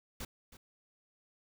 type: noise with echo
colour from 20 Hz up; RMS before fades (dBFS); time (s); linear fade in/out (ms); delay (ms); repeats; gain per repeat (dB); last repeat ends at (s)
pink; -41; 0.2-0.25; 5; 320; 1; -14; 0.57
effects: none